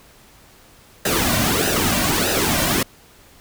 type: noise with flanger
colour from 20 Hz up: pink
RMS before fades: -19 dBFS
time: 1.05-2.83 s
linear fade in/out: 5 ms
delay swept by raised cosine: 0.89 to 2.39 ms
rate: 1.6 Hz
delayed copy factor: -0.7
effects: pink hiss -49 dBFS RMS until 3.4 s